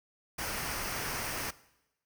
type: noise with comb filter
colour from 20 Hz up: pink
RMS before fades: -36 dBFS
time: 0.38-1.51 s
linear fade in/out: 10 ms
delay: 0.27 ms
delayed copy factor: -0.5
effects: noise-tail reverb RT60 0.9 s tail -19 dB re dry